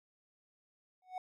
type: tone with exponential growth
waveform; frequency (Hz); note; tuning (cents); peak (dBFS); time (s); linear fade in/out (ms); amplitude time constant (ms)
triangle; 740; F#5; 0; -32; 1.02-1.18; 2; 34
effects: none